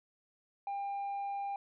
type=tone; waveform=sine; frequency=799 Hz; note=G5; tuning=33 cents sharp; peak=-32 dBFS; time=0.67-1.56 s; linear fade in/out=2 ms; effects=tanh soft clip ceiling -34 dBFS